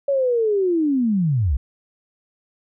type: linear sweep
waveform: sine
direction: down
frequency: 567 to 55.5 Hz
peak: -16 dBFS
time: 0.08-1.57 s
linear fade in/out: 5 ms
effects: none